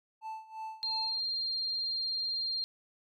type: tone with tremolo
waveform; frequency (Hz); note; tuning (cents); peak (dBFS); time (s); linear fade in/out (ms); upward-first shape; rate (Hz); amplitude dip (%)
triangle; 880; A5; 0; -35; 0.21-1.21; 50; sine; 2.9; 85
type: tone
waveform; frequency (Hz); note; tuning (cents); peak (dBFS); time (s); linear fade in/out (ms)
sine; 4194; C8; +3; -31; 0.83-2.64; 0
effects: none